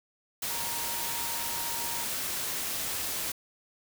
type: tone in noise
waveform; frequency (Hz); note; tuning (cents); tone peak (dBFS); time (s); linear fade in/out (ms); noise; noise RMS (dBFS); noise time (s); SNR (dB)
sine; 935; A#5; +5; -40; 0.5-2.04; 5; white; -33; 0.42-3.32; -10
effects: none